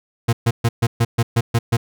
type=tone bursts; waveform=40% pulse; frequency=116.54 Hz; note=A#2; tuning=in tune; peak=-12 dBFS; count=9; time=0.28-1.77 s; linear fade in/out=10 ms; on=50 ms; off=130 ms; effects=none